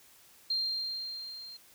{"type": "tone with level ramp", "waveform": "sine", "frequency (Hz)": 4186, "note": "C8", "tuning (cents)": 0, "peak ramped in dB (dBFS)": [-27, -44], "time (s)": [0.5, 1.57], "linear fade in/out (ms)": 5, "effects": ["white hiss -59 dBFS RMS until 1.74 s"]}